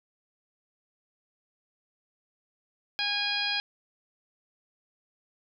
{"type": "harmonic tone", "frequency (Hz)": 820, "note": "G#5", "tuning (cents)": -22, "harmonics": [1, 2, 3, 4, 5, 6], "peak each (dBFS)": [-38, -34, -33, -32, -34, -34], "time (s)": [2.99, 3.6], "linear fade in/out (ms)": 0, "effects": []}